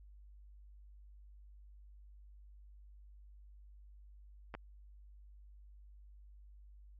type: clicks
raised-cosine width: 0.5 ms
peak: -30 / -28 dBFS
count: 2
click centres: 4.541 / 4.55 s
effects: added 50 Hz sine -54 dBFS peak until 6.99 s + MP3 32 kbps